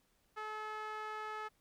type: tone with band-pass filter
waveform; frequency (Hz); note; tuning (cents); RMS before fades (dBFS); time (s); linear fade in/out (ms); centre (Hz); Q
sawtooth; 430.1; A4; -39; -43; 0.36-1.49; 20; 1300; 1.9
effects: pink hiss -75 dBFS RMS until 1.6 s